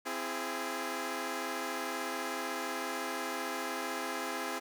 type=chord; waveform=10% pulse; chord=C augmented; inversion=none; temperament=equal with one note detuned; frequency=261.6 / 335.4 / 415.3 Hz; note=C4 / E4 / G#4; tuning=0 / +30 / 0 cents; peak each=-31 dBFS; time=0.05-4.6 s; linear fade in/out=20 ms; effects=none